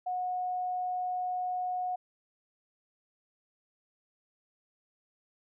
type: tone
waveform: sine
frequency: 729 Hz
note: F#5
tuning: 26 cents flat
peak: -30 dBFS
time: 0.06-1.96 s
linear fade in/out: 10 ms
effects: none